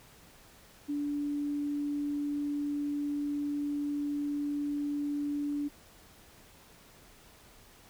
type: tone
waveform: sine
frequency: 290 Hz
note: D4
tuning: 22 cents flat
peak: -30 dBFS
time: 0.88-5.69 s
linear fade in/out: 20 ms
effects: pink hiss -57 dBFS RMS until 7.89 s